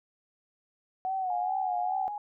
sine tone with vibrato, 741 Hz, F#5, 2 cents sharp, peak -28 dBFS, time 1.05-2.08 s, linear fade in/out 0 ms, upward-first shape sine, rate 2.4 Hz, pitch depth 63 cents each way
sine tone, 830.6 Hz, G#5, in tune, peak -33 dBFS, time 1.3-2.18 s, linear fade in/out 2 ms
effects none

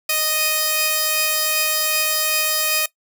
5% pulse tone pair together, 621.6 / 2489 Hz, D#5 / D#7, -2 / 0 cents, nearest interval 2 octaves, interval 2402 cents, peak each -10 dBFS, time 0.09-2.86 s, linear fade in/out 5 ms, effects noise-tail reverb RT60 0.1 s tail -19 dB re dry

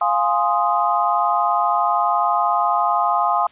sine chord, F minor seventh, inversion none, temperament equal, 698.5 / 830.6 / 1046.5 / 1244.5 Hz, F5 / Ab5 / C6 / Eb6, 0 / 0 / 0 / 0 cents, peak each -21 dBFS, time 0.01-3.47 s, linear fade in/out 5 ms, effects white hiss -50 dBFS RMS until 3.51 s + resampled to 8000 Hz

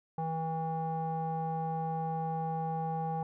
square tone with low-pass filter, 161.4 Hz, E3, 36 cents flat, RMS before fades -34 dBFS, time 0.18-3.23 s, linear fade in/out 2 ms, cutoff 840 Hz, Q 6.4, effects none

